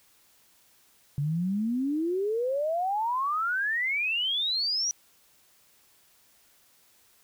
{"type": "exponential sweep", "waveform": "sine", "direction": "up", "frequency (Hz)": [139, 5920], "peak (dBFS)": -25, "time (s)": [1.18, 4.91], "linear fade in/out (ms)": 0, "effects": ["white hiss -62 dBFS RMS until 7.23 s"]}